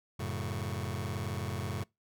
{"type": "chord", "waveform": "sawtooth", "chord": "F# minor", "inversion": "none", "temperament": "just", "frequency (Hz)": [92.5, 111, 138.75], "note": ["F#2", "A2", "C#3"], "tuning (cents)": [0, 16, 2], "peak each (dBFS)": [-33, -34, -35], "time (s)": [0.19, 1.84], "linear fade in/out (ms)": 10, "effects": ["noise-tail reverb RT60 0.2 s tail -24 dB re dry"]}